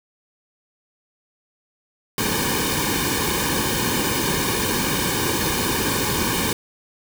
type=noise with comb filter; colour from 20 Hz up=pink; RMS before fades=-22 dBFS; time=2.18-6.53 s; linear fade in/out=2 ms; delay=1.5 ms; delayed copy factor=-0.9; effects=none